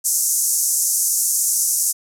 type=band-pass noise; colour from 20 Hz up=pink; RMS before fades=-19 dBFS; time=0.04-1.93 s; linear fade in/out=20 ms; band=6000 to 13000 Hz; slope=48 dB/octave; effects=none